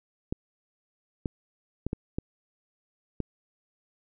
clicks, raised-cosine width 3 ms, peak -16 dBFS, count 6, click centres 0.325 / 1.258 / 1.866 / 1.931 / 2.185 / 3.203 s, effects none

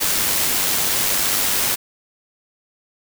white noise with amplitude modulation, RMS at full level -18 dBFS, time 0-1.76 s, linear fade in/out 20 ms, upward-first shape sine, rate 97.2 Hz, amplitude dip 30%, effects none

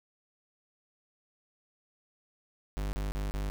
45% pulse tone bursts, 50.1 Hz, G1, 38 cents sharp, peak -31 dBFS, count 4, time 2.77-3.5 s, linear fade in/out 0 ms, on 160 ms, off 30 ms, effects none

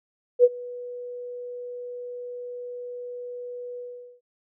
sine tone with ADSR envelope, 490 Hz, B4, 14 cents flat, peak -9 dBFS, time 0.39-4.21 s, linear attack 49 ms, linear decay 42 ms, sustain -24 dB, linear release 430 ms, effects none

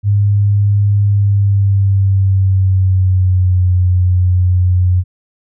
sine tone with pitch glide, 101.8 to 90.69 Hz, G#2 to F#2, -34 to -34 cents, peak -8 dBFS, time 0.03-5.04 s, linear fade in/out 50 ms, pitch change -200 cents, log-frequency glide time 1.03-3.7 s, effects none

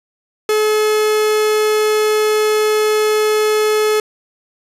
45% pulse tone, 428.1 Hz, A4, 47 cents flat, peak -12 dBFS, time 0.49-4 s, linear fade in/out 2 ms, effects resampled to 32000 Hz + 7-bit

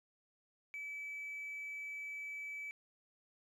triangle tone, 2300 Hz, D7, 37 cents flat, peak -39 dBFS, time 0.74-2.71 s, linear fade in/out 0 ms, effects tanh soft clip ceiling -38 dBFS

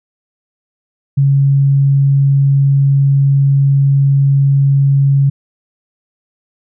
sine tone, 138.59 Hz, C#3, in tune, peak -7 dBFS, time 1.17-5.3 s, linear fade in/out 10 ms, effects none

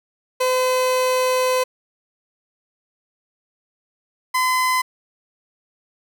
30% pulse tone pair in turn, 510 / 1020 Hz, C5 / C6, -44 / -44 cents, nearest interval octave, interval 1200 cents, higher second, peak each -14 dBFS, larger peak neither, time 0.4-1.64 / 4.34-4.82 s, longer first, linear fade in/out 10 ms, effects none

